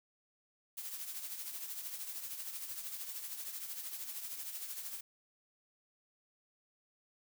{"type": "noise with tremolo", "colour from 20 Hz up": "blue", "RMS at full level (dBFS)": -41, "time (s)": [0.77, 5.01], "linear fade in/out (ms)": 10, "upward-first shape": "triangle", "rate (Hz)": 13, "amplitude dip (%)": 60, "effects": []}